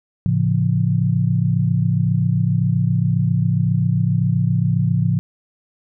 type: chord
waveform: sine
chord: A augmented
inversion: none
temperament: just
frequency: 110 / 137.5 / 171.88 Hz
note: A2 / C#3 / E#3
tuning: 0 / -14 / -27 cents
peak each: -19 dBFS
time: 0.26-5.19 s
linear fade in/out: 0 ms
effects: none